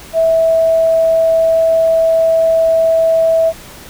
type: tone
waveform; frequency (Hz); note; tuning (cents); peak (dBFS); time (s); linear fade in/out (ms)
sine; 653; E5; -17; -8; 0.13-3.53; 50
effects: pink hiss -35 dBFS RMS until 3.89 s